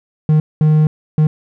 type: tone bursts at uneven times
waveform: triangle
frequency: 154 Hz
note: D#3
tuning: 17 cents flat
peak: -6 dBFS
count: 3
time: 0.29-0.4 / 0.61-0.87 / 1.18-1.27 s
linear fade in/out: 2 ms
effects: none